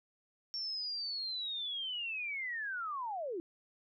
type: linear sweep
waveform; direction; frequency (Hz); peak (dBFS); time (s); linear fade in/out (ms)
sine; down; 5490 to 318.4; -36; 0.54-3.4; 0
effects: none

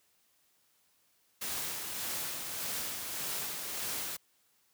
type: noise with tremolo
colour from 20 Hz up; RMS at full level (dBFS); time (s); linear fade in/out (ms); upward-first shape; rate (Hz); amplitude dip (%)
white; -36; 1.41-4.17; 10; sine; 1.7; 35
effects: white hiss -71 dBFS RMS until 4.73 s + high-pass 60 Hz 12 dB/octave

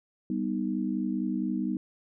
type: chord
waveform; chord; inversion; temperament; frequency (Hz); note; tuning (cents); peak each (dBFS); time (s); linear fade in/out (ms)
sine; G augmented; none; equal; 196 / 246.9 / 311.1; G3 / B3 / D#4; 0 / 0 / 0; -31 / -31 / -32; 0.3-1.77; 2
effects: none

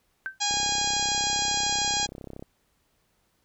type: tone with exponential decay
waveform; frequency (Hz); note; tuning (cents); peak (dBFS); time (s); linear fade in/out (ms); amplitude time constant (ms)
sine; 1553; G6; -17; -25; 0.26-0.38; 0; 26
type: harmonic tone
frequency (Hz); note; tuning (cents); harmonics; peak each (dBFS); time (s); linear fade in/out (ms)
820; G#5; -22; 1 / 2 / 3 / 4 / 5 / 6 / 7 / 8 / 9; -30 / -36 / -36 / -31 / -32 / -33 / -33 / -33 / -33; 0.4-2.07; 20
type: click train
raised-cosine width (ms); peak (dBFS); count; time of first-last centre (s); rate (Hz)
2; -26; 64; 0.51-2.425; 32.9
effects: pink hiss -70 dBFS RMS until 3.44 s

